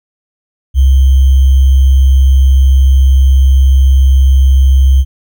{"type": "tone with sample-and-hold", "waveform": "sine", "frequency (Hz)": 66.5, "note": "C2", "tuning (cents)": 29, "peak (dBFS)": -3, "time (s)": [0.74, 5.05], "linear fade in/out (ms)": 50, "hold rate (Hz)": 3150, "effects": []}